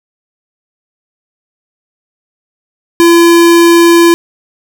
square tone, 339.5 Hz, F4, 49 cents flat, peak -3 dBFS, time 3-4.14 s, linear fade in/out 0 ms, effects none

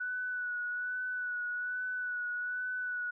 sine tone with vibrato, 1480 Hz, F#6, in tune, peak -33 dBFS, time 0-3.11 s, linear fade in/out 10 ms, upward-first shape sine, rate 1.2 Hz, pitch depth 24 cents each way, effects none

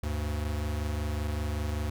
square tone pair together, 74.55 / 99.8 Hz, D2 / G2, +27 / +32 cents, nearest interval perfect fourth, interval 505 cents, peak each -31 / -36 dBFS, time 0.03-1.9 s, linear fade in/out 5 ms, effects none

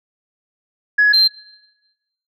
sine tone pair in turn, 1682 / 4144 Hz, G#6 / C8, +22 / -17 cents, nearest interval octave + major third, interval 1561 cents, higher second, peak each -8 dBFS, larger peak neither, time 0.98-1.13 / 1.13-1.28 s, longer neither, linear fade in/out 10 ms, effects noise-tail reverb RT60 1.0 s tail -20 dB re dry + tanh soft clip ceiling -5 dBFS

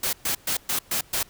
white noise bursts, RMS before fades -25 dBFS, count 6, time 0.03-1.23 s, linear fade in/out 5 ms, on 100 ms, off 120 ms, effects pink hiss -53 dBFS RMS until 1.29 s

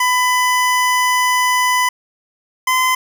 25% pulse tone pair in turn, 1000 / 1024.6 Hz, B5 / C6, +21 / -37 cents, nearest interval unison, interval 42 cents, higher second, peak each -9 dBFS, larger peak neither, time 0-1.89 / 2.67-2.95 s, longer first, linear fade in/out 5 ms, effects none

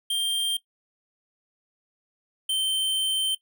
square tone pair in turn, 3178 / 3107 Hz, G7 / G7, +23 / -16 cents, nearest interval unison, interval 39 cents, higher first, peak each -23 / -23 dBFS, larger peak neither, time 0.1-0.57 / 2.49-3.35 s, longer second, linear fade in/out 5 ms, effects noise-tail reverb RT60 0.1 s tail -17 dB re dry

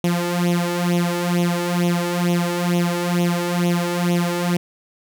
sawtooth tone with flanger, 174.5 Hz, F3, 1 cent flat, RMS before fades -20 dBFS, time 0.04-4.57 s, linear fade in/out 2 ms, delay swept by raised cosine 0.31 to 2.31 ms, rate 2.2 Hz, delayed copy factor +0.8, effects none

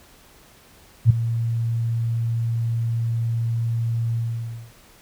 sine tone with ADSR envelope, 115.6 Hz, A#2, 14 cents flat, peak -6 dBFS, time 1.05-4.72 s, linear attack 51 ms, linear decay 7 ms, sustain -14 dB, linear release 580 ms, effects pink hiss -51 dBFS RMS until 5.01 s

